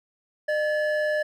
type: tone pair together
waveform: triangle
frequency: 607 / 1721.3 Hz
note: D#5 / A6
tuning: -43 / -38 cents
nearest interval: octave + tritone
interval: 1805 cents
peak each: -20 / -25 dBFS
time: 0.48-1.23 s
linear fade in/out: 10 ms
effects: tanh soft clip ceiling -17 dBFS

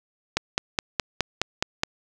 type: click train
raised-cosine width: 0.2 ms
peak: -4 dBFS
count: 8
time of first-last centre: 0.37-1.834 s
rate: 4.78 Hz
effects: none

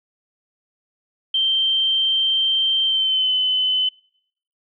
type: tone with pitch glide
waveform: sine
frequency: 3136 to 3031 Hz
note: G7 to F#7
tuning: 0 to +41 cents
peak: -16 dBFS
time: 1.34-3.89 s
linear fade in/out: 5 ms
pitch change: -59 cents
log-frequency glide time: 2.85-3.32 s
effects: noise-tail reverb RT60 0.7 s tail -25 dB re dry

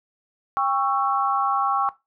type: chord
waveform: sine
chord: C# diminished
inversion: second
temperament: just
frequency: 798.3 / 1108.7 / 1330.5 Hz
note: G5 / C#6 / E6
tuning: +31 / 0 / +16 cents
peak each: -24 / -22 / -26 dBFS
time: 0.57-1.89 s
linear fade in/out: 0 ms
effects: noise-tail reverb RT60 0.2 s tail -17 dB re dry

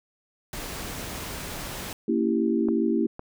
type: noise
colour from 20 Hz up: pink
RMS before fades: -35 dBFS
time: 0.53-1.93 s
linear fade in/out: 2 ms
type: chord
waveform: sine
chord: A# diminished seventh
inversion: none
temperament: equal with one note detuned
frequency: 229.9 / 277.2 / 329.6 / 392 Hz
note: A#3 / C#4 / E4 / G4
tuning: -24 / 0 / 0 / 0 cents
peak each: -25 / -29 / -25 / -28 dBFS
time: 2.08-3.07 s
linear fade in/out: 5 ms
type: clicks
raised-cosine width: 1 ms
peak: -22 dBFS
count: 2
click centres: 2.686 / 3.194 s
effects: none

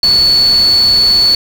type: tone in noise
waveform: sine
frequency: 4435 Hz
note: C#8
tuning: in tune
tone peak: -6 dBFS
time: 0.03-1.35 s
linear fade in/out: 2 ms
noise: pink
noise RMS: -24 dBFS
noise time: 0.03-1.35 s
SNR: +15 dB
effects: none

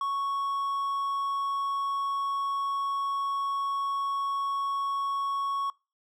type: tone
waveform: triangle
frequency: 1108.7 Hz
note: C#6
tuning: in tune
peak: -25 dBFS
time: 0.01-5.7 s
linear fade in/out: 2 ms
effects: noise-tail reverb RT60 0.3 s tail -25 dB re dry

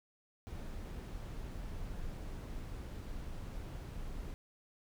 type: noise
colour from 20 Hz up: brown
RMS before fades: -43 dBFS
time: 0.47-4.34 s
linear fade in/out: 0 ms
effects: none

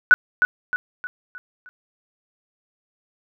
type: tone with echo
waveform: sine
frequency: 1479 Hz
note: F#6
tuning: 1 cent flat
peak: -6 dBFS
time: 0.11-0.14 s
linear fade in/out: 0 ms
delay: 310 ms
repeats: 5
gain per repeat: -7 dB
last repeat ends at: 1.69 s
effects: none

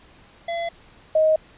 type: tone pair in turn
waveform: square / sine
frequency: 678 / 627.3 Hz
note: E5 / D#5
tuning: +49 / +14 cents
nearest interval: minor second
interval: 135 cents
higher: first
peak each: -25 / -14 dBFS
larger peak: second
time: 0.48-0.69 / 1.15-1.36 s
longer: neither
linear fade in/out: 5 ms
effects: pink hiss -51 dBFS RMS until 1.57 s + resampled to 8000 Hz

